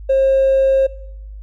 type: tone with hard clipping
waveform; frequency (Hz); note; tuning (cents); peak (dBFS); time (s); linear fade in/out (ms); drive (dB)
sine; 536; C5; +42; -11; 0.09-0.87; 10; 1
effects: noise-tail reverb RT60 0.8 s tail -21 dB re dry + added 51 Hz sine -30 dBFS peak until 1.42 s